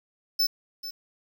square tone with echo, 5274 Hz, E8, in tune, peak -21 dBFS, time 0.39-0.47 s, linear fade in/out 10 ms, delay 440 ms, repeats 1, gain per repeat -13 dB, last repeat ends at 0.91 s, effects 9-bit

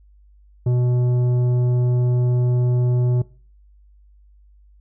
sine tone with tanh clipping, 123.47 Hz, B2, in tune, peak -17 dBFS, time 0.66-3.22 s, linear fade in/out 5 ms, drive 10 dB, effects noise-tail reverb RT60 0.4 s tail -21 dB re dry + added 50 Hz sine -48 dBFS peak until 4.8 s

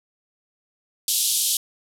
white band-pass noise, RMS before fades -22 dBFS, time 1.08-1.57 s, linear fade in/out 2 ms, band 3100 to 13000 Hz, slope 48 dB/octave, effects none

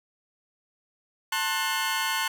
20% pulse chord, F# diminished, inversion first, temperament just, 888 / 1065.6 / 1480 Hz, A5 / C6 / F#6, +16 / +31 / 0 cents, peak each -25 dBFS, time 1.32-2.28 s, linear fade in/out 5 ms, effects none

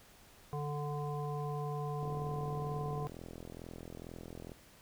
harmonic tone, 146.83 Hz, D3, in tune, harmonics 1 / 3 / 5 / 7, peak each -37 / -42 / -44 / -45 dBFS, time 0.53-3.07 s, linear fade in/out 0 ms
click train, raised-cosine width 2 ms, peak -33 dBFS, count 106, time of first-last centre 2.03-4.518 s, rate 42.2 Hz
effects pink hiss -60 dBFS RMS until 4.81 s

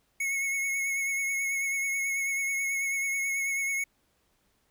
square tone with vibrato, 2193 Hz, C#7, 19 cents flat, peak -28 dBFS, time 0.2-3.84 s, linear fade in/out 5 ms, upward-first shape sine, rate 9.2 Hz, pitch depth 26 cents each way, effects pink hiss -71 dBFS RMS until 4.7 s

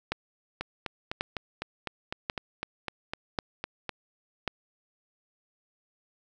two click trains, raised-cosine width 0.3 ms, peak -16 / -12 dBFS, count 14 / 5, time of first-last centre 0.61-3.893 / 0.12-4.477 s, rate 3.96 / 0.918 Hz, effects none

